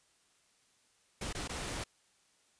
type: noise with dropouts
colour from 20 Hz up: pink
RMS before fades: -39 dBFS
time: 1.21-1.84 s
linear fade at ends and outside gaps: 5 ms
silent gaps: 1.328-1.348 / 1.477-1.493 s
effects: white hiss -70 dBFS RMS until 2.59 s + resampled to 22050 Hz